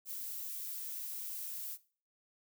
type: noise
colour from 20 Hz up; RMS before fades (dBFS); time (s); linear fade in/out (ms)
violet; -42; 0.05-1.78; 50
effects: noise-tail reverb RT60 0.4 s tail -18 dB re dry